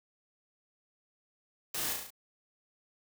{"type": "noise with echo", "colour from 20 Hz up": "white", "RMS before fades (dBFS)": -36, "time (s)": [1.74, 1.93], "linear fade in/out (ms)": 5, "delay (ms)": 35, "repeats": 5, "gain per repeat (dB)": -3, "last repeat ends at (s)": 2.105, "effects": []}